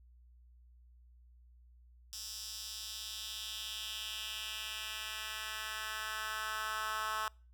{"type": "tone with high-pass filter sweep", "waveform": "10% pulse", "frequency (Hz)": 217, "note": "A3", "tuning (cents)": -24, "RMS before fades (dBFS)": -41, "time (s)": [2.13, 7.28], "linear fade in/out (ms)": 0, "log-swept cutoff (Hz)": [5200, 1200], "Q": 2.2, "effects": ["noise-tail reverb RT60 0.4 s tail -26 dB re dry", "added 60 Hz sine -58 dBFS peak until 7.53 s"]}